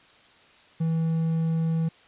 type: tone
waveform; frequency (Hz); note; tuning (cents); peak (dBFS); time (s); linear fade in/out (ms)
triangle; 162.8; E3; -21; -20; 0.8-1.89; 10
effects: white hiss -55 dBFS RMS until 2.07 s + resampled to 8000 Hz